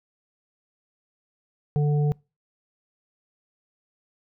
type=harmonic tone; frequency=147.3 Hz; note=D3; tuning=6 cents sharp; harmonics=1 / 3 / 5; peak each=-19 / -30 / -37 dBFS; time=1.76-2.12 s; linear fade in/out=0 ms; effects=noise-tail reverb RT60 0.3 s tail -26 dB re dry